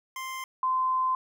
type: tone pair in turn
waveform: 25% pulse / sine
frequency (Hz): 1046.5 / 1033.3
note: C6 / C6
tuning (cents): 0 / -22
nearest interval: unison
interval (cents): 22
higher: first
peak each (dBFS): -30 / -23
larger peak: second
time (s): 0.16-0.44 / 0.63-1.15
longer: second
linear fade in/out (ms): 2
effects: none